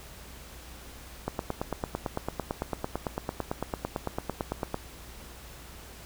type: click train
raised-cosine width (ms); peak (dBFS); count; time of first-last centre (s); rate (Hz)
1; -15; 32; 1.28-4.744; 8.95
effects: added 60 Hz sine -49 dBFS peak until 6.05 s + pink hiss -48 dBFS RMS until 6.05 s